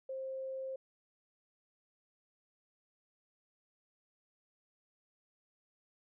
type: tone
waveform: sine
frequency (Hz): 529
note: C5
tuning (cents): +19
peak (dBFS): -38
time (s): 0.09-0.76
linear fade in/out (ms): 5
effects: none